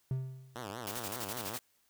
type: tone with exponential decay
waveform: triangle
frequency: 130.81 Hz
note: C3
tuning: in tune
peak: -27 dBFS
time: 0.11-0.71 s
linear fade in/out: 2 ms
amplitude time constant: 130 ms
type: tone with vibrato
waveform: 5% pulse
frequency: 110 Hz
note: A2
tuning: in tune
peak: -29 dBFS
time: 0.55-1.57 s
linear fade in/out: 10 ms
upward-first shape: triangle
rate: 5.2 Hz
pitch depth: 280 cents each way
type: noise with tremolo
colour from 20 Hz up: white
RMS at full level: -40 dBFS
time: 0.87-1.59 s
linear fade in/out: 0 ms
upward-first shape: square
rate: 12 Hz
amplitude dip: 65%
effects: white hiss -72 dBFS RMS until 1.89 s